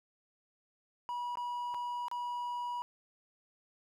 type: tone with dropouts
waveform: triangle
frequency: 970 Hz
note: B5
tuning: 31 cents flat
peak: -33 dBFS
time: 1.09-2.82 s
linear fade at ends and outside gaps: 0 ms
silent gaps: 1.355-1.372 / 1.741-1.745 / 2.083-2.114 s
effects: none